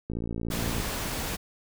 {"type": "click train", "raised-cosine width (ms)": 3, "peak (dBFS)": -20, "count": 41, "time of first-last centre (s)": [0.1, 0.801], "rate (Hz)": 57.1}
{"type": "noise", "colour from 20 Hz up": "pink", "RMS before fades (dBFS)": -32, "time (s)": [0.5, 1.37], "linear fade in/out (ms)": 20}
{"effects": []}